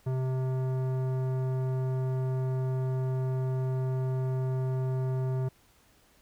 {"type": "tone with tanh clipping", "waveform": "sine", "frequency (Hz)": 130, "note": "C3", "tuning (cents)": -11, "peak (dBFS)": -29, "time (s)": [0.06, 5.49], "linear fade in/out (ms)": 10, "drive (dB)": 15, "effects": ["pink hiss -63 dBFS RMS until 6.21 s"]}